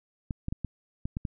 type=clicks; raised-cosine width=5 ms; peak=-19 dBFS; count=7; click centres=0.308 / 0.484 / 0.525 / 0.647 / 1.055 / 1.169 / 1.252 s; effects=none